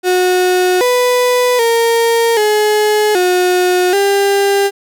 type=tone with pitch steps; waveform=35% pulse; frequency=364.7 / 495.3 / 462.3 / 423.1 / 362.1 / 398.7 Hz; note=F#4 / B4 / A#4 / G#4 / F#4 / G4; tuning=-25 / +5 / -14 / +32 / -37 / +29 cents; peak=-8 dBFS; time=0.03-4.71 s; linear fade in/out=50 ms; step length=780 ms; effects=none